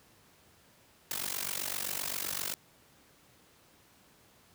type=noise with amplitude modulation; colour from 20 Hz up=white; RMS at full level=-32 dBFS; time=1.11-2.54 s; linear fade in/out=0 ms; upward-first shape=sine; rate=47.7 Hz; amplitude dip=90%; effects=pink hiss -62 dBFS RMS until 4.54 s + high-pass 80 Hz 12 dB/octave